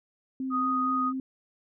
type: tone with vibrato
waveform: sine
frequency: 260.9 Hz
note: C4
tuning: 5 cents flat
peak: -29 dBFS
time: 0.4-1.2 s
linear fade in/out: 2 ms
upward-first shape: sine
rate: 4.3 Hz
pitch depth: 15 cents each way
type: tone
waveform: sine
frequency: 1244.5 Hz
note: D#6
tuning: in tune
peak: -25 dBFS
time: 0.5-1.13 s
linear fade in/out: 50 ms
effects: none